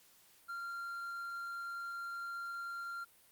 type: tone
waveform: triangle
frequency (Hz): 1385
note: F6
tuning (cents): -15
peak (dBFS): -38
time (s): 0.48-3.05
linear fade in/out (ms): 20
effects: white hiss -65 dBFS RMS until 3.31 s + Opus 48 kbps